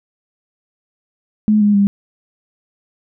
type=tone with pitch steps; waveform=sine; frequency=212.8 / 206.6 / 200.6 Hz; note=G#3 / G#3 / G3; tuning=+42 / -9 / +40 cents; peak=-9 dBFS; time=1.48-1.87 s; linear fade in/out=0 ms; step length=130 ms; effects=none